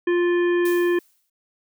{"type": "harmonic tone", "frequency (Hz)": 350, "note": "F4", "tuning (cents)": 4, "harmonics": [1, 3, 5, 7, 9], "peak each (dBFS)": [-17, -33, -29, -38, -43], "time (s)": [0.07, 0.99], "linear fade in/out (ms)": 5}
{"type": "noise with exponential decay", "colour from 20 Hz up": "blue", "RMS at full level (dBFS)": -33, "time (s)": [0.65, 1.3], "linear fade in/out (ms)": 5, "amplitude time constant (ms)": 140}
{"effects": []}